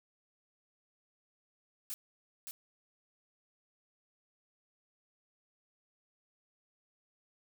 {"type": "noise with echo", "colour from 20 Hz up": "blue", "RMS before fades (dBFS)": -40, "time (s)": [1.9, 1.94], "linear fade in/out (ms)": 0, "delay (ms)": 570, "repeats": 1, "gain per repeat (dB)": -4, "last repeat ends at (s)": 2.51, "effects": []}